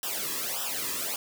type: noise with flanger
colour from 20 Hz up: white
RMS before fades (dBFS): -32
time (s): 0.03-1.16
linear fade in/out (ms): 2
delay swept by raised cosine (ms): 0.45 to 1.38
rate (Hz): 1.7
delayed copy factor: -0.95
effects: none